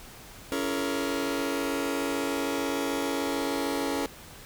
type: chord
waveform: sawtooth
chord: A# half-diminished seventh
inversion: first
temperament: just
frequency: 279.7 / 335.6 / 419.5 / 466.2 Hz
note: C#4 / E4 / G#4 / A#4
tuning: +16 / +31 / +17 / 0 cents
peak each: -26 / -31 / -31 / -30 dBFS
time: 0.52-4.06 s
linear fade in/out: 0 ms
effects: pink hiss -47 dBFS RMS until 4.45 s